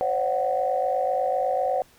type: tone cluster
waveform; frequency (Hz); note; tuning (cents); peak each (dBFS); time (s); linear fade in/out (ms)
sine; 521 / 569 / 681 / 745; C5 / C#5 / F5 / F#5; -7 / +45 / -44 / +12; -26 / -27 / -33 / -24; 0.01-1.82; 0
effects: tanh soft clip ceiling -12 dBFS + pink hiss -56 dBFS RMS until 1.98 s